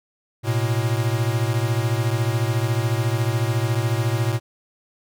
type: beating tone pair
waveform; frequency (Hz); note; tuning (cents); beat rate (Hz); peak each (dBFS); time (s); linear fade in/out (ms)
square; 111.1 / 125.1; A2 / B2; +17 / +23; 14; -22 / -24; 0.43-4.4; 50
effects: none